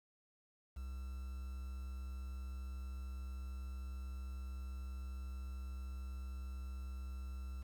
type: tone with quantisation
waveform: triangle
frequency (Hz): 64.6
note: C2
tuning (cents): -21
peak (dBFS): -40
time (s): 0.76-7.63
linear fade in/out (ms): 10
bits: 10
effects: none